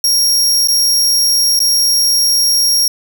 sawtooth tone with dropouts, 5588 Hz, F8, in tune, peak -7 dBFS, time 0.04-2.88 s, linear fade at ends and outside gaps 2 ms, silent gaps 0.674-0.684 / 1.592-1.602 s, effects 7-bit

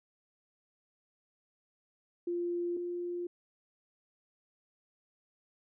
sine tone pair in turn, 347.9 / 350.7 Hz, F4 / F4, -7 / +7 cents, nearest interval unison, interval 14 cents, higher second, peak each -31 / -34 dBFS, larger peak first, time 2.27-2.77 / 2.77-3.27 s, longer neither, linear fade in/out 5 ms, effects none

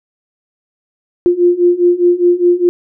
sine beating tone pair, 349.2 / 354.1 Hz, F4 / F4, 0 / +24 cents, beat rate 4.9 Hz, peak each -12 / -10 dBFS, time 1.26-2.69 s, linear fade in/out 0 ms, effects none

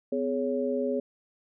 sine tone cluster, 253.5 / 419 / 558 Hz, B3 / G#4 / C#5, +45 / +15 / +11 cents, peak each -30 dBFS, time 0.12-1 s, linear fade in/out 5 ms, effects none

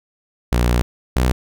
sawtooth tone pair in turn, 60.1 / 62.54 Hz, B1 / B1, -46 / +22 cents, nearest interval minor second, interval 68 cents, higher second, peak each -10 dBFS, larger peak neither, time 0.52-0.82 / 1.16-1.32 s, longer first, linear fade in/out 0 ms, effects none

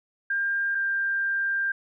sine tone pair in turn, 1600 / 1589.9 Hz, G6 / G6, +35 / +24 cents, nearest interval unison, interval 11 cents, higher first, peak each -23 dBFS, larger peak neither, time 0.3-0.75 / 0.75-1.72 s, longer second, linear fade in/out 5 ms, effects none

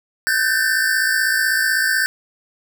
square tone cluster, 1523 / 1579 / 1780 Hz, F#6 / G6 / A6, +50 / +12 / +20 cents, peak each -21 dBFS, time 0.27-2.06 s, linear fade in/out 0 ms, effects none

